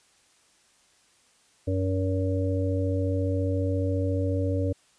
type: harmonic tone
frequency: 94.4 Hz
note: F#2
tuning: 35 cents sharp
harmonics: 1 / 3 / 5 / 6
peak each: -25 / -30 / -32 / -33 dBFS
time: 1.67-4.73 s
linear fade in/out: 10 ms
effects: white hiss -62 dBFS RMS until 4.98 s + resampled to 22050 Hz